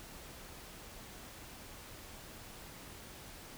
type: silence
effects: pink hiss -51 dBFS RMS until 3.57 s